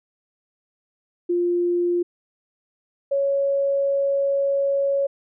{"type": "tone pair in turn", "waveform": "sine", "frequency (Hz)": [350, 555.6], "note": ["F4", "C#5"], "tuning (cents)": [4, 4], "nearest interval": "minor sixth", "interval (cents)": 800, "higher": "second", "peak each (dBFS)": -18, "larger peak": "neither", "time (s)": [[1.29, 2.03], [3.11, 5.07]], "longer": "second", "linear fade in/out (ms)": 10, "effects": []}